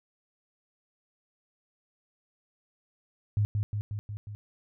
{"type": "tone with echo", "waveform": "sine", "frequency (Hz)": 104.1, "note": "G#2", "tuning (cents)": 5, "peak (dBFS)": -22, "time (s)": [3.37, 3.45], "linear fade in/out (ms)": 0, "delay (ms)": 180, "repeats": 5, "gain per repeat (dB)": -3, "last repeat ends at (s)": 4.35, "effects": []}